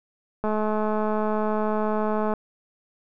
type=click train; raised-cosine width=1 ms; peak=-13 dBFS; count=407; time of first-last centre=0.44-2.337 s; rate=214 Hz; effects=none